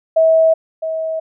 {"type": "tone pair in turn", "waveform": "sine", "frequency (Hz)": [646, 641.9], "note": ["E5", "E5"], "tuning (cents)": [-35, -46], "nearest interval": "unison", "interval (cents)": 11, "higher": "first", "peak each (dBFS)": [-8, -18], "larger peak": "first", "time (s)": [[0.16, 0.54], [0.82, 1.2]], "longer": "neither", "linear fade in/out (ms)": 10, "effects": []}